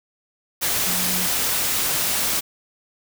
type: tone in noise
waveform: sine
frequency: 182.2 Hz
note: F#3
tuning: 26 cents flat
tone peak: -30 dBFS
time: 0.86-1.27 s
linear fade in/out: 20 ms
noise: white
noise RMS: -22 dBFS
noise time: 0.61-2.41 s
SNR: -11 dB
effects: none